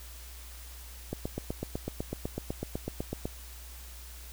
click train, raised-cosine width 2 ms, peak -19 dBFS, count 18, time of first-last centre 1.13-3.255 s, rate 8 Hz, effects added 60 Hz sine -45 dBFS peak until 4.32 s + white hiss -50 dBFS RMS until 4.32 s

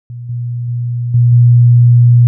sine tone with level steps, 120.4 Hz, B2, 44 cents flat, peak -23 / -16 / -14 / -5 / -3 dBFS, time 0.1-2.27 s, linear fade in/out 0 ms, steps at 0.29 / 0.68 / 1.14 / 1.32 s, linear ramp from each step 5 ms, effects none

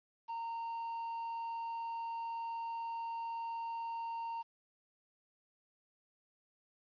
triangle tone, 921 Hz, A#5, 21 cents flat, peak -36 dBFS, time 0.28-4.43 s, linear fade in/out 20 ms, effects resampled to 11025 Hz + 11-bit

